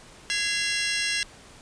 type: tone cluster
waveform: 20% pulse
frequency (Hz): 1661 / 2050 / 2749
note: G#6 / C7 / F7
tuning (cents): 0 / -36 / -28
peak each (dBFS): -24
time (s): 0.3-1.23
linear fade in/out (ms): 0
effects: pink hiss -49 dBFS RMS until 1.61 s + resampled to 22050 Hz